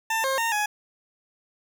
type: tone with pitch steps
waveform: 20% pulse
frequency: 894 / 534 / 918 / 838 Hz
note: A5 / C5 / A#5 / G#5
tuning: +27 / +35 / -27 / +15 cents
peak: -18 dBFS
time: 0.1-0.66 s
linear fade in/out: 5 ms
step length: 140 ms
effects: none